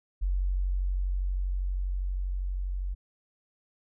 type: tone with level ramp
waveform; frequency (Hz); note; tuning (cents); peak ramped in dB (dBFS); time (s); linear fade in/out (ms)
sine; 46.25; F#1; 0; -24 to -29; 0.21-2.95; 20
effects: none